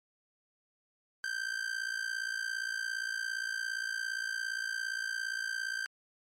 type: tone with amplitude modulation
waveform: 45% pulse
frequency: 1564 Hz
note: G6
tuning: 4 cents flat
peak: -30 dBFS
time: 1.24-5.86 s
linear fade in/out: 0 ms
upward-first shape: sine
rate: 57.4 Hz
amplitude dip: 80%
effects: low-pass 8000 Hz 12 dB/octave + MP3 64 kbps